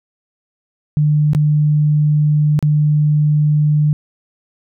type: tone with dropouts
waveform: sine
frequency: 150 Hz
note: D3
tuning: 37 cents sharp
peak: -10 dBFS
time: 0.97-3.93 s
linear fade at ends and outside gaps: 0 ms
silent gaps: 1.333-1.349 / 2.591-2.626 s
effects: none